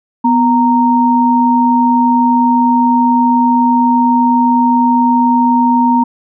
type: tone pair together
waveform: sine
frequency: 246.9 / 927.9 Hz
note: B3 / A#5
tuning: 0 / -8 cents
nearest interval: octave + major seventh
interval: 2292 cents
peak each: -10 dBFS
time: 0.24-6.04 s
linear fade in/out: 10 ms
effects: none